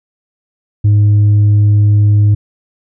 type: tone with tanh clipping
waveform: sine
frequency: 103.83 Hz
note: G#2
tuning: in tune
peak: -6 dBFS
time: 0.84-2.35 s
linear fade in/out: 10 ms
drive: 2 dB
effects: none